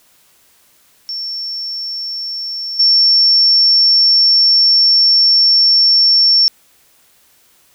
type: tone with level steps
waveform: sine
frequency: 5440 Hz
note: F8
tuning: 46 cents flat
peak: -20 / -7 dBFS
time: 1.09-6.48 s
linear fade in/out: 0 ms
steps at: 2.79 s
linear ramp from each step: 10 ms
effects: white hiss -52 dBFS RMS until 7.74 s